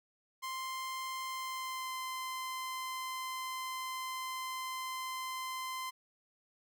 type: tone with pitch glide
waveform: sawtooth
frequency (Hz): 1046.5 to 1035.7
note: C6 to C6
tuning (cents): 0 to -18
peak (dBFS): -34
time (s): 0.42-5.91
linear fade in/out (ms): 20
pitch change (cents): -18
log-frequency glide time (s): 1.24-1.94
effects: none